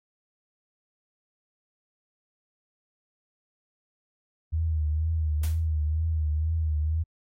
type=tone with vibrato; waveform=sine; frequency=78.5 Hz; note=D#2; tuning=16 cents sharp; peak=-23 dBFS; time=4.52-7.04 s; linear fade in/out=20 ms; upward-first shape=triangle; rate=2.1 Hz; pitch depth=78 cents each way
type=noise with exponential decay; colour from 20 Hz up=white; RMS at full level=-37 dBFS; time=5.43-5.67 s; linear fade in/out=5 ms; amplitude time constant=51 ms
effects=AAC 48 kbps